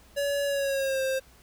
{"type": "tone with pitch glide", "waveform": "square", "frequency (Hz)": [567, 529], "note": ["C#5", "C5"], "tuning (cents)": [39, 19], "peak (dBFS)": -26, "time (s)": [0.16, 1.2], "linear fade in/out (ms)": 20, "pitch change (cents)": -120, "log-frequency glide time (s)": [0.45, 1.02], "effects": ["added 60 Hz sine -57 dBFS peak until 1.42 s", "pink hiss -57 dBFS RMS until 1.42 s"]}